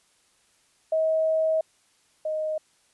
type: tone pair in turn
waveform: sine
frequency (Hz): 637 / 622.1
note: D#5 / D#5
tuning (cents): +41 / 0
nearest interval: unison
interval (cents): 41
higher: first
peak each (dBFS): -20 / -25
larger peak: first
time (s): 0.92-1.61 / 2.25-2.58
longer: first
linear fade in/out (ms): 5
effects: white hiss -64 dBFS RMS until 2.93 s + resampled to 24000 Hz